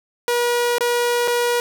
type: tone with dropouts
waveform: sawtooth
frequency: 481 Hz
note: B4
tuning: 46 cents flat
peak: -13 dBFS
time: 0.28-1.6 s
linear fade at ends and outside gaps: 1 ms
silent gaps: 0.783-0.807 / 1.276-1.28 s
effects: none